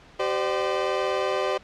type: tone cluster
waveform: 30% pulse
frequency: 384.8 / 516 / 597 Hz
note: G4 / C5 / D5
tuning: -32 / -24 / +28 cents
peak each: -25 dBFS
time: 0.19-1.58 s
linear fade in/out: 10 ms
effects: pink hiss -51 dBFS RMS until 1.63 s + low-pass 4000 Hz 12 dB/octave

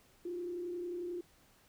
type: tone with frequency modulation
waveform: sine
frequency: 351.6 Hz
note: F4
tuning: 12 cents sharp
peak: -37 dBFS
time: 0.25-1.21 s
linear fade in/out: 5 ms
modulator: 31.2 Hz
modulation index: 0.43
effects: pink hiss -66 dBFS RMS until 1.68 s

